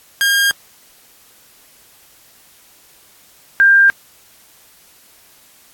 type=tone pair in turn; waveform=sawtooth / sine; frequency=1615 / 1593.7 Hz; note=G#6 / G6; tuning=-49 / +28 cents; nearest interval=unison; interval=23 cents; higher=first; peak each=-8 / -6 dBFS; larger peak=second; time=0.21-0.51 / 3.6-3.9 s; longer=neither; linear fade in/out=0 ms; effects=white hiss -48 dBFS RMS until 5.73 s + AAC 64 kbps